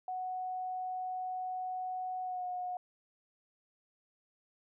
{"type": "tone with pitch glide", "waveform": "sine", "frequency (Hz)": [740, 725.6], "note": ["F#5", "F#5"], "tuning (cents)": [0, -34], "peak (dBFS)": -35, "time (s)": [0.08, 2.77], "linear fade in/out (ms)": 2, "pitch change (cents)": -34, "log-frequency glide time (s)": [2.23, 2.45], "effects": []}